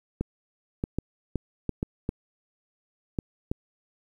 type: clicks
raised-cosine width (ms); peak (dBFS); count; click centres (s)
3; -14; 9; 0.21 / 0.839 / 0.986 / 1.357 / 1.693 / 1.829 / 2.091 / 3.188 / 3.515
effects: 9-bit

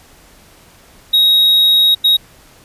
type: tone bursts at uneven times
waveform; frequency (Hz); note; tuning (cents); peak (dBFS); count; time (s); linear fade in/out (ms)
triangle; 3787; A#7; +27; -6; 2; 1.13-1.95 / 2.04-2.17; 10
effects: pink hiss -45 dBFS RMS until 2.64 s + resampled to 32000 Hz

